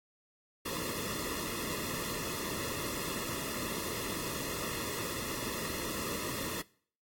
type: noise with comb filter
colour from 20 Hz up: pink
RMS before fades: -37 dBFS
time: 0.65-6.62 s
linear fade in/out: 10 ms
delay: 1.3 ms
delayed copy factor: -0.9
effects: noise-tail reverb RT60 0.5 s tail -21 dB re dry + AAC 64 kbps